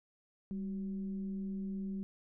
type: tone with frequency modulation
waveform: sine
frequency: 196 Hz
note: G3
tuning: in tune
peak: -36 dBFS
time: 0.51-2.03 s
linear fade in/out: 0 ms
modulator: 177 Hz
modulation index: 0.32
effects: none